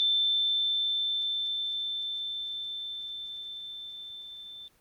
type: tone with level ramp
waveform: sine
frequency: 3546 Hz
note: A7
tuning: 13 cents sharp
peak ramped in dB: -22 to -42 dBFS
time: 0-4.68 s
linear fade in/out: 0 ms
effects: pink hiss -65 dBFS RMS until 4.8 s + Opus 24 kbps